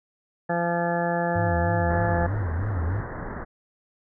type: harmonic tone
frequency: 171.6 Hz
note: F3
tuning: 30 cents flat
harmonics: 1 / 2 / 3 / 4 / 5 / 7 / 8 / 9 / 10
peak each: -28 / -33 / -28 / -28 / -30 / -40 / -39 / -42 / -32 dBFS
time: 0.49-2.27 s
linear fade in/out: 10 ms
type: tone with vibrato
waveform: triangle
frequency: 92.5 Hz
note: F#2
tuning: in tune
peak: -22 dBFS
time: 1.35-3.01 s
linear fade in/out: 10 ms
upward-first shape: sine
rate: 3.2 Hz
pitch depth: 240 cents each way
type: low-pass noise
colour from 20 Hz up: pink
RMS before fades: -34 dBFS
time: 1.89-3.45 s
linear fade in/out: 20 ms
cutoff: 1900 Hz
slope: 96 dB/octave
effects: none